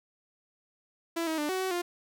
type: tone with pitch steps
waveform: sawtooth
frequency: 333.8 / 318.9 / 297.3 / 374.6 / 376.7 / 351 Hz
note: E4 / D#4 / D4 / F#4 / F#4 / F4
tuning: +22 / +43 / +21 / +21 / +31 / +9 cents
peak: -25 dBFS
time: 1.16-1.82 s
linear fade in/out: 10 ms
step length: 110 ms
effects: none